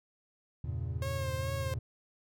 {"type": "chord", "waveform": "triangle", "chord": "E diminished seventh", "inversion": "none", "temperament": "equal with one note detuned", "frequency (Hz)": [82.41, 98, 116.54, 137.79], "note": ["E2", "G2", "Bb2", "Db3"], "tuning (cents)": [0, 0, 0, -10], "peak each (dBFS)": [-35, -39, -36, -39], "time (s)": [0.64, 1.79], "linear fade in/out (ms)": 5}
{"type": "tone with vibrato", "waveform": "sawtooth", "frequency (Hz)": 537, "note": "C5", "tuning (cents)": 45, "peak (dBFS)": -33, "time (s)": [1.02, 1.74], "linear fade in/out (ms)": 2, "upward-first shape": "sine", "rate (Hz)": 2.4, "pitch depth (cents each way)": 37}
{"effects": []}